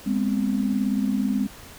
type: tone cluster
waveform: sine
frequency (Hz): 204.9 / 243.4 / 261.8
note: G#3 / B3 / C4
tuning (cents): -23 / -25 / +1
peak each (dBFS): -23 / -29 / -25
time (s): 0.06-1.47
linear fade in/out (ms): 10
effects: pink hiss -44 dBFS RMS until 1.78 s